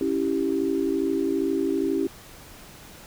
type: chord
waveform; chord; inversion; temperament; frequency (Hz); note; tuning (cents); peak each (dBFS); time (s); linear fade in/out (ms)
sine; C# diminished; none; equal; 277.2 / 329.6 / 392; C#4 / E4 / G4; 0 / 0 / 0; -26; 0.01-2.07; 2
effects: pink hiss -46 dBFS RMS until 3.06 s